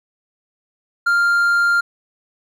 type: tone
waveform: triangle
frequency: 1396.9 Hz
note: F6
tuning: in tune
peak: -11 dBFS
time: 1.06-1.81 s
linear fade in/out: 10 ms
effects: none